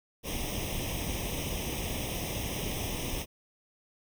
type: noise with comb filter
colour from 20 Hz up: pink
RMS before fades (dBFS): -34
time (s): 0.23-3.26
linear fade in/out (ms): 50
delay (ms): 0.34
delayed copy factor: +0.85
effects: none